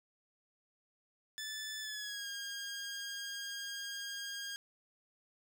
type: tone with pitch glide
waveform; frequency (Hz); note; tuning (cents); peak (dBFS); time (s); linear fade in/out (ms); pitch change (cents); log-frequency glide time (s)
15% pulse; 1745 to 1618.8; A6 to G#6; -15 to -45; -34; 1.38-4.56; 0; -130; 1.81-2.28
effects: none